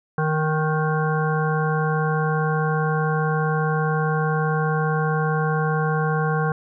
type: harmonic tone with a mistuned harmonic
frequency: 155.56 Hz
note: D#3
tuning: in tune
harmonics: 1 / 3 / 5 / 7 / 9 / 10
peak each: -21 / -26 / -28 / -29 / -31 / -31 dBFS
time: 0.18-6.52 s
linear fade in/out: 2 ms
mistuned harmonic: 9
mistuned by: +25 cents
effects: none